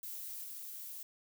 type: noise with level steps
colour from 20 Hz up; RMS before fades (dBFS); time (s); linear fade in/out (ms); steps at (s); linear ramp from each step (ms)
violet; -44 / -46; 0.03-1.03; 2; 0.44; 2
effects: none